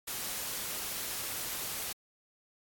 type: noise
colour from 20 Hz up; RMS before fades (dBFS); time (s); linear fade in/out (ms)
white; -37; 0.07-1.93; 10
effects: AAC 64 kbps

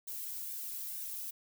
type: noise with flanger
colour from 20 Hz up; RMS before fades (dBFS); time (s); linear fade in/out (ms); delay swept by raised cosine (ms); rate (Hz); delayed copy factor
violet; -41; 0.07-1.31; 10; 1.5 to 2.21; 2.2; -0.55
effects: none

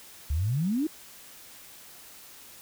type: exponential sweep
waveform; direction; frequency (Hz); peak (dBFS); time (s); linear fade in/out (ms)
sine; up; 67.3 to 330; -24; 0.3-0.87; 5
effects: white hiss -49 dBFS RMS until 2.61 s

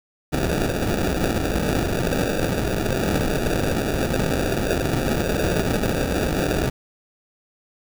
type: noise with sample-and-hold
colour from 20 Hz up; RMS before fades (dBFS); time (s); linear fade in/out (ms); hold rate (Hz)
white; -22; 0.32-6.7; 10; 1050
effects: none

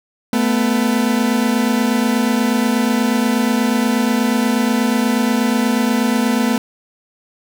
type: tone pair together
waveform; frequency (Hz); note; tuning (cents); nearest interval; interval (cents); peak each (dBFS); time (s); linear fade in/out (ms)
40% pulse; 220.4 / 248.7; A3 / B3; +3 / +12; major second; 209; -16; 0.33-6.58; 2
effects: none

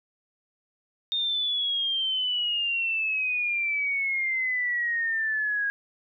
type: exponential sweep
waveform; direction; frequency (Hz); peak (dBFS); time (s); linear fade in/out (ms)
sine; down; 3670 to 1636; -24; 1.12-5.7; 0
effects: none

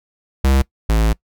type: tone pair in turn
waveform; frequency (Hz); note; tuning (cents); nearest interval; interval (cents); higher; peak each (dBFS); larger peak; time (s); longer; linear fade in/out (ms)
square; 67.1 / 54.74; C2 / A1; +44 / -8; major third; 352; first; -12 / -13; first; 0.44-0.62 / 0.89-1.13; second; 5
effects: noise-tail reverb RT60 0.1 s tail -22 dB re dry

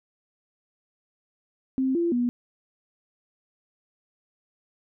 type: tone with pitch steps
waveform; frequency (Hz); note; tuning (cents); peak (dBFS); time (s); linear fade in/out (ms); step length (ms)
sine; 263 / 341.3 / 243.1; C4 / F4 / B3; +9 / -40 / -27; -21; 1.78-2.29; 0; 170
effects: none

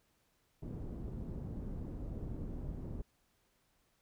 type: low-pass noise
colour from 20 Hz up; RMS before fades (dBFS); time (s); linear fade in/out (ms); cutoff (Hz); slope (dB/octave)
pink; -42; 0.62-3.02; 10; 300; 12
effects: pink hiss -75 dBFS RMS until 4.01 s

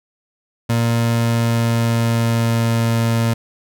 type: tone with pitch glide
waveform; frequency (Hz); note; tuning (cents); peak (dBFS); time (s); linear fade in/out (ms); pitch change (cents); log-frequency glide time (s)
30% pulse; 116.6 to 115.19; A#2 to A#2; +1 to -20; -12; 0.69-3.34; 10; -21; 1-2.99
effects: none

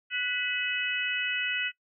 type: harmonic tone with a mistuned harmonic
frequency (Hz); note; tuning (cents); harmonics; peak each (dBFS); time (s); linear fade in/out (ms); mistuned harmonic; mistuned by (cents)
493.9; B4; 0; 3 / 4 / 5 / 6; -33 / -34 / -32 / -34; 0.1-1.72; 50; 5; +62
effects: noise-tail reverb RT60 0.1 s tail -21 dB re dry

